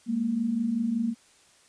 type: tone pair together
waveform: sine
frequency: 207.7 / 233 Hz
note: G#3 / A#3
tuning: 0 / -1 cents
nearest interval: major second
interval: 199 cents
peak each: -31 / -25 dBFS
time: 0.06-1.15 s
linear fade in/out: 50 ms
effects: white hiss -59 dBFS RMS until 1.68 s + resampled to 22050 Hz